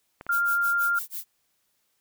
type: clicks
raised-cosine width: 0.5 ms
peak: -25 dBFS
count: 2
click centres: 0.211 / 0.266 s
type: tone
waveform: sine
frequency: 1396.9 Hz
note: F6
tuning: in tune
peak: -21 dBFS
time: 0.29-0.99 s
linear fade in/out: 5 ms
type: noise with tremolo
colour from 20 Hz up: violet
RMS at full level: -33 dBFS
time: 0.31-1.26 s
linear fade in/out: 20 ms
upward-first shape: sine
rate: 6.1 Hz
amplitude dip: 100%
effects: white hiss -72 dBFS RMS until 2 s